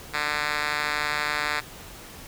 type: tone with band-pass filter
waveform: 5% pulse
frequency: 149 Hz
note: D3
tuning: 25 cents sharp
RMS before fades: -27 dBFS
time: 0.13-1.61 s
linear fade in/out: 20 ms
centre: 2500 Hz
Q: 1.2
effects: pink hiss -43 dBFS RMS until 2.27 s